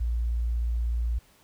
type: tone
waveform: sine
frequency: 58.27 Hz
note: A#1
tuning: in tune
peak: -24 dBFS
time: 0-1.19 s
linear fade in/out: 10 ms
effects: pink hiss -60 dBFS RMS until 1.43 s